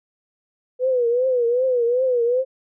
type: tone with vibrato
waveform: sine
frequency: 493.9 Hz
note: B4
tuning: in tune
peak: -16 dBFS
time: 0.79-2.45 s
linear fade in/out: 50 ms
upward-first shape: triangle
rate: 2.6 Hz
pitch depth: 120 cents each way
effects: none